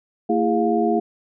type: tone cluster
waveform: sine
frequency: 226.8 / 335.6 / 412.4 / 706 Hz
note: A#3 / E4 / G#4 / F5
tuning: -47 / +31 / -12 / +19 cents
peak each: -22 dBFS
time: 0.29-1 s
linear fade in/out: 10 ms
effects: none